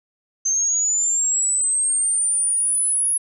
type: linear sweep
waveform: sine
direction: up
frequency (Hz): 6250 to 10548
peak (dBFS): -17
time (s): 0.45-3.18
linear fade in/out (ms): 10
effects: none